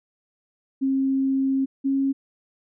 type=tone pair in turn; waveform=sine; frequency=268.5 / 272.1 Hz; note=C4 / C#4; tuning=+45 / -32 cents; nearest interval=unison; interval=23 cents; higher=second; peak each=-19 dBFS; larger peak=neither; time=0.81-1.66 / 1.84-2.13 s; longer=first; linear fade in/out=20 ms; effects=none